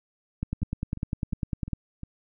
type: two click trains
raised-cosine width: 5 ms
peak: -24 / -15 dBFS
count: 5 / 14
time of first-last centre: 0.62-2.033 / 0.43-1.733 s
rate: 2.83 / 9.98 Hz
effects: none